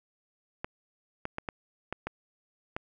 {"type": "clicks", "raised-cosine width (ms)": 0.5, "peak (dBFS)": -18, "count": 7, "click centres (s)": [0.645, 1.254, 1.384, 1.488, 1.926, 2.07, 2.765], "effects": []}